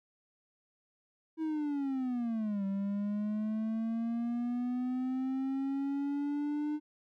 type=linear two-way sweep; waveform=triangle; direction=down then up; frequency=323.3 to 194.4 to 301.5 Hz; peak=-29 dBFS; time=1.37-6.8 s; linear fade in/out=50 ms; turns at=2.65 s; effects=none